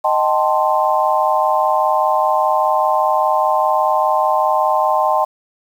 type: chord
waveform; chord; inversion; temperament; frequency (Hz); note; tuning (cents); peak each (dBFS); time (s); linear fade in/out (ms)
sine; A half-diminished seventh; second; equal with one note detuned; 622.3 / 775 / 880 / 1046.5; Eb5 / G5 / A5 / C6; 0 / -20 / 0 / 0; -18; 0.04-5.25; 10
effects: 7-bit